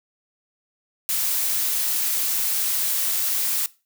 blue noise, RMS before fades -23 dBFS, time 1.09-3.66 s, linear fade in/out 0 ms, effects noise-tail reverb RT60 0.3 s tail -20 dB re dry

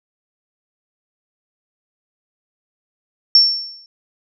sine tone with exponential decay, 5440 Hz, F8, 46 cents flat, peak -4 dBFS, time 3.35-3.86 s, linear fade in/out 1 ms, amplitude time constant 110 ms, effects none

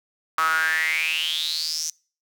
sawtooth tone with high-pass filter sweep, 159.9 Hz, D#3, 48 cents sharp, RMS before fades -24 dBFS, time 0.38-1.9 s, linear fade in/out 0 ms, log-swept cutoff 1200 to 6100 Hz, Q 9.7, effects noise-tail reverb RT60 0.4 s tail -26 dB re dry

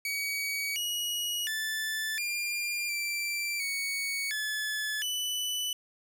sawtooth tone with pitch steps, 2261 / 2902 / 1754 / 2398 / 2347 / 2229 / 1722 / 2983 Hz, C#7 / F#7 / A6 / D7 / D7 / C#7 / A6 / F#7, +34 / -34 / -6 / +36 / -2 / +9 / -38 / +13 cents, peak -27 dBFS, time 0.05-5.73 s, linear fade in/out 2 ms, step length 710 ms, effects none

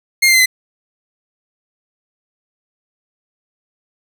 sawtooth tone with pitch steps, 2129 / 2096 / 2064 / 2032 Hz, C7 / C7 / C7 / B6, +30 / +2 / -24 / +49 cents, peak -5 dBFS, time 0.22-0.46 s, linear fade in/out 10 ms, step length 60 ms, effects none

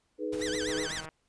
sine chord, G# minor, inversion second, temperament equal with one note detuned, 311.1 / 421.1 / 493.9 Hz, D#4 / G#4 / B4, 0 / +24 / 0 cents, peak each -35 dBFS, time 0.18-0.89 s, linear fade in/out 50 ms
pink noise with tremolo, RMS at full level -42 dBFS, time 0.32-1.06 s, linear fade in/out 10 ms, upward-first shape triangle, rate 14 Hz, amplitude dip 55%
15% pulse tone with vibrato, 1755 Hz, A6, 5 cents flat, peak -28 dBFS, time 0.41-1.01 s, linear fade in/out 10 ms, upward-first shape sine, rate 8 Hz, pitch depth 260 cents each way
click train, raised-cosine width 0.5 ms, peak -29 dBFS, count 64, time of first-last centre 0.69-1.089 s, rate 158 Hz
effects pink hiss -74 dBFS RMS until 1.28 s + resampled to 22050 Hz

